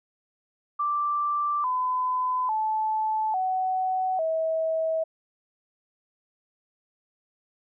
sine tone with pitch steps, 1174.7 / 1010.9 / 869.9 / 748.6 / 644.2 Hz, D6 / B5 / A5 / F#5 / E5, 0 / +40 / -20 / +20 / -40 cents, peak -23 dBFS, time 0.79-5.04 s, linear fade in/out 10 ms, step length 850 ms, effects none

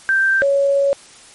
sine tone pair in turn, 1568 / 557.6 Hz, G6 / C#5, 0 / +10 cents, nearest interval octave + tritone, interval 1790 cents, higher first, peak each -12 dBFS, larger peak neither, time 0.09-0.42 / 0.42-0.93 s, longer second, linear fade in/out 0 ms, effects white hiss -43 dBFS RMS until 1.34 s + MP3 48 kbps

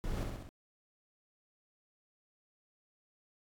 brown noise with echo, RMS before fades -36 dBFS, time 0.04-0.23 s, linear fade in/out 0 ms, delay 65 ms, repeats 4, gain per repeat -3 dB, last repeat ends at 0.49 s, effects AAC 64 kbps

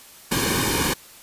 pink noise with comb filter, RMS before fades -22 dBFS, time 0.31-0.94 s, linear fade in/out 10 ms, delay 1.5 ms, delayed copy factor -0.75, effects white hiss -46 dBFS RMS until 1.22 s + resampled to 32000 Hz

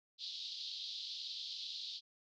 white band-pass noise, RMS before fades -45 dBFS, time 0.18-2.01 s, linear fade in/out 50 ms, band 3400 to 4600 Hz, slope 48 dB/octave, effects none

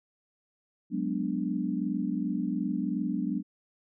sine chord, G# half-diminished seventh, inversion third, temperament equal, 185 / 207.7 / 246.9 / 293.7 Hz, F#3 / G#3 / B3 / D4, 0 / 0 / 0 / 0 cents, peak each -33 dBFS, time 0.9-3.43 s, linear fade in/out 50 ms, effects none

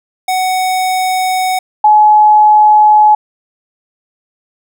square / sine tone pair in turn, 745 / 848.6 Hz, F#5 / G#5, +12 / +37 cents, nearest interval major second, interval 225 cents, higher second, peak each -12 / -3 dBFS, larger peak second, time 0.28-1.59 / 1.84-3.15 s, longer neither, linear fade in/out 5 ms, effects none

